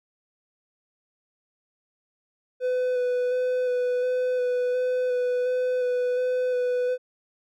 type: tone with vibrato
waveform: triangle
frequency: 499.7 Hz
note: B4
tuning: 20 cents sharp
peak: -20 dBFS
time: 2.6-6.98 s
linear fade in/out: 50 ms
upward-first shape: square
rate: 1.4 Hz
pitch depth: 13 cents each way
effects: none